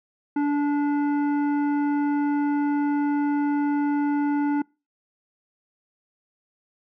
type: tone with hard clipping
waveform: sine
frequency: 289.8 Hz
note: D4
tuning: 23 cents flat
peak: -22 dBFS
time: 0.36-4.62 s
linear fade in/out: 5 ms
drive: 12 dB
effects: noise-tail reverb RT60 0.3 s tail -26 dB re dry + low-pass 2000 Hz 12 dB/octave

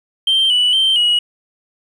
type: tone with pitch steps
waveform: sine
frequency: 3142 / 2960 / 3127 / 2909 Hz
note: G7 / F#7 / G7 / F#7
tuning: +3 / 0 / -5 / -30 cents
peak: -9 dBFS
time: 0.27-1.19 s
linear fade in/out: 5 ms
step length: 230 ms
effects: tanh soft clip ceiling -9 dBFS + 8-bit

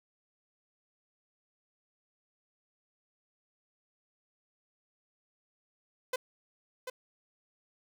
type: tone with echo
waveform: sawtooth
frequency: 508 Hz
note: B4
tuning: 49 cents sharp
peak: -26 dBFS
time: 6.13-6.16 s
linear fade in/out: 5 ms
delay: 740 ms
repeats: 1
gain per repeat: -7 dB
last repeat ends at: 6.9 s
effects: none

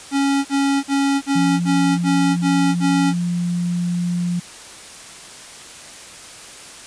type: tone bursts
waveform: square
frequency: 277.2 Hz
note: C#4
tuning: in tune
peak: -16 dBFS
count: 8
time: 0.11-3.138 s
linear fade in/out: 50 ms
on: 340 ms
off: 44 ms
type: tone with pitch glide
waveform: sine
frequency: 173.7 to 175.41 Hz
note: F3 to F3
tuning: -9 to +8 cents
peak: -18 dBFS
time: 1.35-4.4 s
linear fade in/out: 10 ms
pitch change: +17 cents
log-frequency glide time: 2.16-4.09 s
effects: white hiss -38 dBFS RMS until 6.86 s + resampled to 22050 Hz

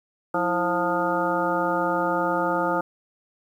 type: harmonic tone with a mistuned harmonic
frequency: 176.8 Hz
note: F3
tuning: 22 cents sharp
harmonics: 1 / 2 / 3 / 4 / 5 / 7 / 8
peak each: -33 / -28 / -27 / -30 / -27 / -28 / -31 dBFS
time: 0.34-2.81 s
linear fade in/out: 5 ms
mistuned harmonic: 2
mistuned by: -110 cents
effects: 9-bit

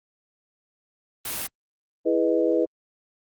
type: noise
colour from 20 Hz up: white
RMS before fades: -30 dBFS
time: 1.25-1.47 s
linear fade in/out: 5 ms
type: chord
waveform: sine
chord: E major seventh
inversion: none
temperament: equal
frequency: 329.6 / 415.3 / 493.9 / 622.3 Hz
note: E4 / G#4 / B4 / D#5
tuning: 0 / 0 / 0 / 0 cents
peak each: -23 / -26 / -23 / -27 dBFS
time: 2.05-2.66 s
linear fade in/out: 20 ms
effects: Opus 32 kbps

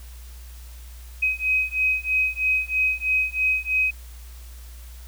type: beating tone pair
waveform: sine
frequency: 2525 / 2528.1 Hz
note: D#7 / D#7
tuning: +25 / +27 cents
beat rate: 3.1 Hz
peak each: -23 dBFS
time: 1.22-3.91 s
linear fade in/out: 10 ms
effects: added 60 Hz sine -38 dBFS peak until 5.07 s + white hiss -50 dBFS RMS until 5.07 s

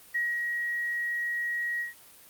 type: tone with ADSR envelope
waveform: sine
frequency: 1900 Hz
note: A#6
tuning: 33 cents sharp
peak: -25 dBFS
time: 0.14-1.94 s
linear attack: 15 ms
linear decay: 210 ms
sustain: -3 dB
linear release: 140 ms
effects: white hiss -53 dBFS RMS until 2.29 s + Opus 32 kbps

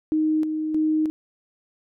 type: tone with tremolo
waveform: sine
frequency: 311.1 Hz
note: D#4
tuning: in tune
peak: -18 dBFS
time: 0.12-1.1 s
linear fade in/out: 0 ms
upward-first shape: square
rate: 1.6 Hz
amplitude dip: 45%
effects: none

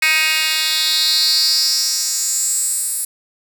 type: tone with high-pass filter sweep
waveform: 10% pulse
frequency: 314.1 Hz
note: D#4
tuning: 16 cents sharp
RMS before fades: -17 dBFS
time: 0.02-3.05 s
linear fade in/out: 5 ms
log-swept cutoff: 2400 to 9800 Hz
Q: 4.8
effects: none

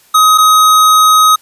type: tone pair in turn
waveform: square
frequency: 1260 / 1260 Hz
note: D#6 / D#6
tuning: +21 / +21 cents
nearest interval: unison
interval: 0 cents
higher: neither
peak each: -5 dBFS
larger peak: neither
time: 0.14-0.38 / 0.38-1.36 s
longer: second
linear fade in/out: 10 ms
effects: white hiss -47 dBFS RMS until 1.41 s + resampled to 32000 Hz

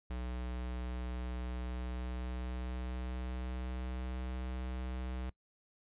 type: tone with pitch glide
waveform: square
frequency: 61.74 to 63.18 Hz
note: B1 to B1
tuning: 0 to +40 cents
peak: -38 dBFS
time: 0.1-5.3 s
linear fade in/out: 5 ms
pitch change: +40 cents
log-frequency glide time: 1.52-4.29 s
effects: noise-tail reverb RT60 0.1 s tail -22 dB re dry + resampled to 8000 Hz

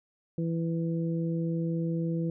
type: harmonic tone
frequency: 165.8 Hz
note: E3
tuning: 10 cents sharp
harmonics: 1 / 2 / 3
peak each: -28 / -34 / -38 dBFS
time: 0.38-2.3 s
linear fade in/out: 2 ms
effects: none

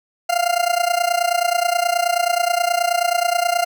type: tone with amplitude modulation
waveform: 40% pulse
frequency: 698.5 Hz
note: F5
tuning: in tune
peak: -12 dBFS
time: 0.29-3.65 s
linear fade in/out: 10 ms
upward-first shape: sine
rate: 29.4 Hz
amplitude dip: 85%
effects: none

